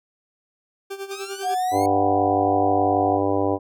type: tone with tremolo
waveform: 40% pulse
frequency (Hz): 392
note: G4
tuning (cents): 0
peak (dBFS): -27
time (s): 0.9-1.55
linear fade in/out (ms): 10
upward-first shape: sine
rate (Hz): 10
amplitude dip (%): 75
type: exponential sweep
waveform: 10% pulse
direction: up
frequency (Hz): 1200 to 2209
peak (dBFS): -27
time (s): 1.11-1.86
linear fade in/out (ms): 2
type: tone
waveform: sine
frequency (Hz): 736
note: F#5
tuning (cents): -9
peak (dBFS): -20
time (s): 1.42-3.2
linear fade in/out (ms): 50
type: harmonic tone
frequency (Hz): 98.5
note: G2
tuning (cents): +9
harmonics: 1 / 3 / 4 / 5 / 6 / 7 / 8 / 9 / 10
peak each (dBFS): -30 / -24 / -26 / -26 / -27 / -31 / -28 / -41 / -31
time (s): 1.71-3.59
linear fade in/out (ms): 50
effects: none